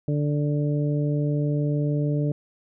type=harmonic tone; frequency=146.83 Hz; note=D3; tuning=in tune; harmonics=1 / 2 / 3 / 4; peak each=-22 / -28 / -32 / -34 dBFS; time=0.08-2.32 s; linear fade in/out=2 ms; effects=none